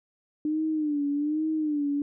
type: tone with vibrato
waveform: sine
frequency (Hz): 300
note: D4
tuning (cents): +37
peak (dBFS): -24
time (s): 0.45-2.02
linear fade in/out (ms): 2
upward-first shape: sine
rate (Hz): 1.2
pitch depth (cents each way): 87
effects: none